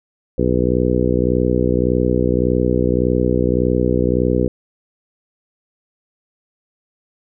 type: harmonic tone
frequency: 61.74 Hz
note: B1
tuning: in tune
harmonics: 1 / 2 / 3 / 4 / 5 / 6 / 7 / 8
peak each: -22 / -22 / -22 / -22 / -22 / -22 / -22 / -22 dBFS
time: 0.38-4.48 s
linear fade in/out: 5 ms
effects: none